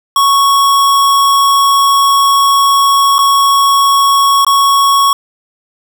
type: tone with dropouts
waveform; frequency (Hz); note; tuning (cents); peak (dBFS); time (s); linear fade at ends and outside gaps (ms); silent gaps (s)
square; 1108.7; C#6; 0; -7; 0.16-5.13; 2; 3.183-3.189 / 4.448-4.466
effects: none